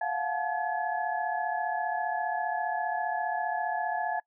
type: tone cluster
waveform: sine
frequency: 697 / 732 / 865 / 1697 Hz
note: F5 / F#5 / A5 / G#6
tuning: -4 / -19 / -30 / +37 cents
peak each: -33 / -33 / -33 / -35 dBFS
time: 0.01-4.2 s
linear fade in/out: 5 ms
effects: noise-tail reverb RT60 0.1 s tail -25 dB re dry